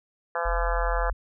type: harmonic tone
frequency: 170 Hz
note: F3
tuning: 46 cents flat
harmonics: 3 / 4 / 5 / 6 / 7 / 8 / 9 / 10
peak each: -31 / -32 / -33 / -34 / -34 / -35 / -36 / -36 dBFS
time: 0.35-1.1 s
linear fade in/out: 2 ms
type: tone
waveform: sine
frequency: 44.12 Hz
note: F1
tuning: 18 cents sharp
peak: -25 dBFS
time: 0.45-1.13 s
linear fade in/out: 10 ms
effects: none